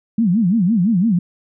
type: tone with vibrato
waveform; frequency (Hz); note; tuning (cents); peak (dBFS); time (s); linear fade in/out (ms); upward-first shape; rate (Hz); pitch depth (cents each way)
sine; 200.6; G3; +40; -12; 0.18-1.19; 5; sine; 5.9; 280
effects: none